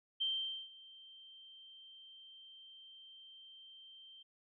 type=tone with ADSR envelope; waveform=sine; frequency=3136 Hz; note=G7; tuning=in tune; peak=-32 dBFS; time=0.2-4.23 s; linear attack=16 ms; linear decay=470 ms; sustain=-22 dB; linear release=9 ms; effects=none